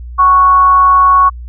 sine tone with frequency modulation, 1108.7 Hz, C#6, in tune, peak -4 dBFS, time 0.18-1.3 s, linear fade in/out 20 ms, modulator 357 Hz, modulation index 0.21, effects added 60 Hz sine -24 dBFS peak until 1.48 s

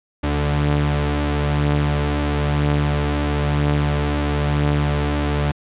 sawtooth tone pair together, 73.42 / 145.83 Hz, D2 / D3, 0 / -12 cents, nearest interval octave, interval 1188 cents, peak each -16 dBFS, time 0.23-5.52 s, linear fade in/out 10 ms, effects resampled to 8000 Hz + 8-bit

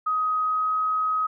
sine tone with pitch glide, 1258 to 1265.3 Hz, D#6 to D#6, +19 to +29 cents, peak -21 dBFS, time 0.06-1.27 s, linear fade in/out 10 ms, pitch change +10 cents, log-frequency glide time 0.41-0.75 s, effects none

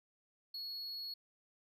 triangle tone, 4347 Hz, C#8, 35 cents flat, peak -40 dBFS, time 0.54-1.14 s, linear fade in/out 5 ms, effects none

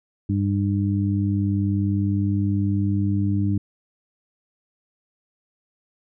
harmonic tone, 99.9 Hz, G2, 33 cents sharp, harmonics 1 / 2 / 3, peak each -21 / -24 / -26 dBFS, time 0.29-3.58 s, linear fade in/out 5 ms, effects none

